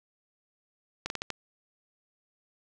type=slowing click train; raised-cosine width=0.2 ms; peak=-15 dBFS; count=5; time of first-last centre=1.06-1.303 s; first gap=41 ms; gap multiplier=1.27; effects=none